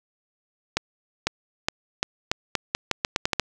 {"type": "accelerating click train", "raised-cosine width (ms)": 0.2, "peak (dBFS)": -4, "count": 13, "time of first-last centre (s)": [0.77, 3.397], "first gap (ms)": 500, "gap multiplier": 0.83, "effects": ["7-bit"]}